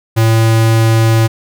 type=tone; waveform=square; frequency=112.6 Hz; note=A2; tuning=40 cents sharp; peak=-8 dBFS; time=0.16-1.28 s; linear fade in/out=20 ms; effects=none